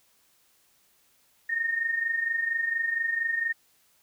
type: tone pair together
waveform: sine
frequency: 1816 / 1840.3 Hz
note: A#6 / A#6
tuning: -46 / -23 cents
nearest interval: unison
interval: 23 cents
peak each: -32 / -26 dBFS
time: 1.49-3.53 s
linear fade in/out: 10 ms
effects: white hiss -65 dBFS RMS until 4.02 s